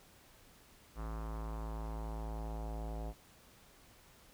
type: tone with low-pass filter sweep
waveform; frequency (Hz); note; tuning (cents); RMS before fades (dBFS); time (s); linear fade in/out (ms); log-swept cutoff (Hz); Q
square; 54.9; A1; -3; -41; 0.95-3.14; 50; 1200 to 710; 2.8
effects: pink hiss -62 dBFS RMS until 4.33 s